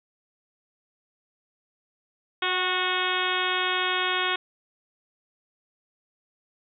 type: harmonic tone with a mistuned harmonic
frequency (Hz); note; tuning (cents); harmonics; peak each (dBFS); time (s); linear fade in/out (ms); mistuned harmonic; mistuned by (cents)
366; F#4; -19; 1 / 2 / 3 / 4 / 5 / 6 / 7 / 8 / 9 / 10; -33 / -34 / -30 / -30 / -33 / -33 / -33 / -36 / -31 / -35; 2.42-4.36; 5; 2; +30
effects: none